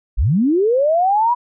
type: linear sweep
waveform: sine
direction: up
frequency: 34.65 to 987.8 Hz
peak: -12 dBFS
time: 0.17-1.35 s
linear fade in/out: 20 ms
effects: none